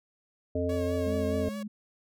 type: harmonic tone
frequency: 88 Hz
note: F2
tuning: 14 cents sharp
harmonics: 1 / 3 / 5 / 7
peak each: -32 / -32 / -32 / -32 dBFS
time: 0.55-1.49 s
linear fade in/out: 5 ms
type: tone with vibrato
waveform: sawtooth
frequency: 554.4 Hz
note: C#5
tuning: in tune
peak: -36 dBFS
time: 0.69-1.63 s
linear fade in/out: 5 ms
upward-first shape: triangle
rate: 4.8 Hz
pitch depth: 55 cents each way
type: tone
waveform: sine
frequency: 210.2 Hz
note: G#3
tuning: 21 cents sharp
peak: -34 dBFS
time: 1.06-1.68 s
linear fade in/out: 10 ms
effects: none